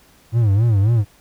triangle tone with vibrato, 107.6 Hz, A2, 38 cents flat, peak -10 dBFS, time 0.32-1.05 s, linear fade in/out 50 ms, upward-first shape sine, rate 3.7 Hz, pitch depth 180 cents each way, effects pink hiss -52 dBFS RMS until 1.2 s

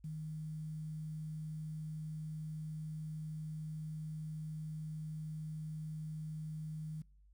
sine tone with quantisation, 155.56 Hz, D#3, in tune, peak -40 dBFS, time 0.04-7.02 s, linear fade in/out 5 ms, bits 11, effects noise-tail reverb RT60 0.5 s tail -24 dB re dry + added 50 Hz sine -61 dBFS peak until 7.33 s

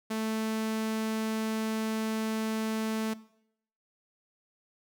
sawtooth tone, 220 Hz, A3, in tune, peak -26 dBFS, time 0.1-3.14 s, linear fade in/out 10 ms, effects noise-tail reverb RT60 0.7 s tail -19 dB re dry

